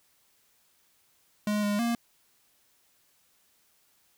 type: tone with pitch steps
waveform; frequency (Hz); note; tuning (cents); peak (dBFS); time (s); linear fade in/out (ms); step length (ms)
square; 209.1 / 205.6 / 234.7; G#3 / G#3 / A#3; +12 / -17 / +12; -26; 1.47-1.95; 2; 160
effects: white hiss -67 dBFS RMS until 4.17 s